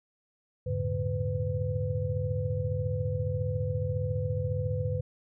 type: tone cluster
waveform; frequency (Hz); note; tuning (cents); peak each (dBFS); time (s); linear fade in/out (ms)
sine; 82.5 / 102.5 / 117 / 144.2 / 503; E2 / G#2 / A#2 / D3 / B4; +2 / -22 / +7 / -31 / +32; -36 / -31 / -38 / -34 / -34; 0.66-5.01; 10
effects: none